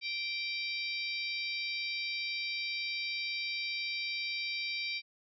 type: harmonic tone with a mistuned harmonic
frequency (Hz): 782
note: G5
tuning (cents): -4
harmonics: 3 / 4 / 5 / 6 / 7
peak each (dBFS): -36 / -47 / -41 / -40 / -49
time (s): 0.01-5.02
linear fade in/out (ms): 50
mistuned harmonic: 5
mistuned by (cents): -47
effects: none